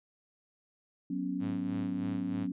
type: chord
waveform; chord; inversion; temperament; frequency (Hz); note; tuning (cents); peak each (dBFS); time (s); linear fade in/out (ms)
sine; F# suspended fourth; none; equal; 185 / 246.9 / 277.2; F#3 / B3 / C#4; 0 / 0 / 0; -36 / -38 / -34; 1.1-2.52; 5
type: tone with tremolo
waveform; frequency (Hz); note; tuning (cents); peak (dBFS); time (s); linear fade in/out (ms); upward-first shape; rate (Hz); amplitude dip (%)
sawtooth; 105.7; G#2; +31; -35; 1.39-2.48; 50; sine; 3.2; 60
effects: resampled to 8000 Hz